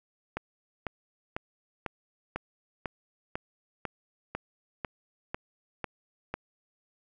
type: click train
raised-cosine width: 0.5 ms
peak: -17 dBFS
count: 13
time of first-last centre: 0.37-6.34 s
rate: 2.01 Hz
effects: none